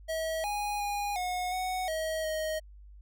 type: tone with pitch steps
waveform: square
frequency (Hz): 643 / 825 / 818 / 726 / 741 / 636 / 627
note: E5 / G#5 / G#5 / F#5 / F#5 / D#5 / D#5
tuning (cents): -43 / -12 / -26 / -33 / +2 / +38 / +13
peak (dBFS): -31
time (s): 0.08-2.6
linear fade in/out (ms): 20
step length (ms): 360
effects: added 50 Hz sine -48 dBFS peak until 3.01 s